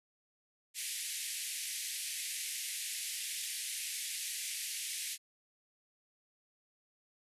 white band-pass noise, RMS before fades -40 dBFS, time 0.74-5.18 s, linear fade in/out 50 ms, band 1900 to 12000 Hz, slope 48 dB/octave, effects resampled to 32000 Hz

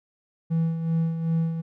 triangle tone with tremolo, 164 Hz, E3, 9 cents flat, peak -17 dBFS, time 0.5-1.62 s, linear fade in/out 20 ms, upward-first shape sine, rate 2.6 Hz, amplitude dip 60%, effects tanh soft clip ceiling -13 dBFS

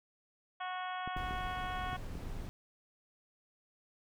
harmonic tone, 367.4 Hz, F#4, 12 cents flat, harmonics 2 / 3 / 4 / 5 / 6 / 7 / 8 / 9, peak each -40 / -42 / -45 / -49 / -52 / -54 / -56 / -51 dBFS, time 0.6-1.97 s, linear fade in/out 10 ms
clicks, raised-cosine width 3 ms, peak -30 dBFS, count 5, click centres 1.076 / 1.165 / 1.309 / 1.931 / 2.154 s
brown noise, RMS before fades -42 dBFS, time 1.17-2.49 s, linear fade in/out 0 ms
effects none

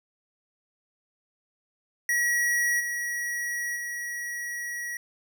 square tone with level steps, 1916 Hz, A#6, 47 cents sharp, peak -23 / -29 / -32 dBFS, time 2.09-4.97 s, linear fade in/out 2 ms, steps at 2.79 / 3.75 s, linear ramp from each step 20 ms, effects none

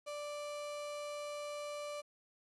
35% pulse tone, 587.3 Hz, D5, in tune, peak -39 dBFS, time 0.06-2.02 s, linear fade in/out 20 ms, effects resampled to 24000 Hz + 11-bit

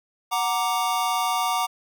square chord, Gb augmented, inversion none, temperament equal, 740 / 932.3 / 1174.7 Hz, Gb5 / Bb5 / D6, 0 / 0 / 0 cents, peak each -27 dBFS, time 0.31-1.67 s, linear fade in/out 20 ms, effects none

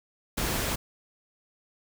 pink noise, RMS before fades -29 dBFS, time 0.37-0.76 s, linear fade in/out 10 ms, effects none

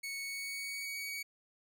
sawtooth tone with pitch glide, 2216 to 2253 Hz, C#7 to C#7, -1 to +28 cents, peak -35 dBFS, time 0.03-1.23 s, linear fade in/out 10 ms, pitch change +29 cents, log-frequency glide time 0.2-0.97 s, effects none

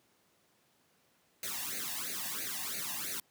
white noise with flanger, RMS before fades -38 dBFS, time 1.43-3.2 s, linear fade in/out 2 ms, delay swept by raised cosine 0.46 to 1.13 ms, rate 3 Hz, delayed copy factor +0.9, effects pink hiss -70 dBFS RMS until 3.3 s + high-pass 150 Hz 12 dB/octave

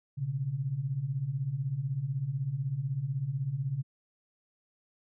sine beating tone pair, 123.47 / 139.47 Hz, B2 / C#3, 0 / +11 cents, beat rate 16 Hz, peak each -35 / -31 dBFS, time 0.17-3.83 s, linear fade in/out 20 ms, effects none

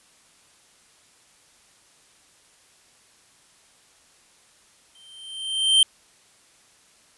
square tone with exponential growth, 3131 Hz, G7, 3 cents flat, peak -12 dBFS, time 4.95-5.83 s, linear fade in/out 2 ms, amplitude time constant 190 ms, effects white hiss -57 dBFS RMS until 7.17 s + resampled to 24000 Hz

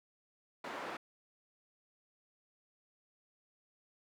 white band-pass noise, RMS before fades -43 dBFS, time 0.64-0.97 s, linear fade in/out 5 ms, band 300 to 1300 Hz, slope 12 dB/octave, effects none

